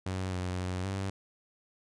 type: tone with pitch steps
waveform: sawtooth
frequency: 93.6 / 90.9 / 91.6 / 96.9 Hz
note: F#2 / F#2 / F#2 / G2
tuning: +20 / -30 / -17 / -20 cents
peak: -28 dBFS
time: 0.06-1.1 s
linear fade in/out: 5 ms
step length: 260 ms
effects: resampled to 22050 Hz